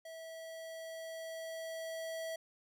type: tone with level ramp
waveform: square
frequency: 651 Hz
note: E5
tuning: 22 cents flat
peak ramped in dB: -47 to -39 dBFS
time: 0.05-2.36 s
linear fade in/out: 5 ms
effects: none